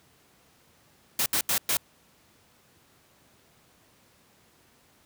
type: noise bursts at uneven times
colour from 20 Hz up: white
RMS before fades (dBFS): -25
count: 4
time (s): 1.19-1.26 / 1.33-1.41 / 1.49-1.58 / 1.69-1.77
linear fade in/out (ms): 2
effects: pink hiss -61 dBFS RMS until 5.05 s + high-pass 80 Hz 12 dB/octave